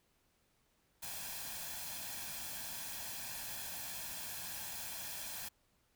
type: noise with comb filter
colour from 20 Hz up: white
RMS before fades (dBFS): -44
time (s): 1.02-5.49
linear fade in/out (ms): 10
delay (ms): 1.2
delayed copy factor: +0.6
effects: pink hiss -75 dBFS RMS until 5.95 s